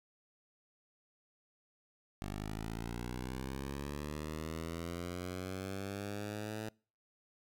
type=linear sweep; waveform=10% pulse; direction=up; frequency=49 to 109.7 Hz; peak=-31 dBFS; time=2.22-6.69 s; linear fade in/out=0 ms; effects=noise-tail reverb RT60 0.4 s tail -26 dB re dry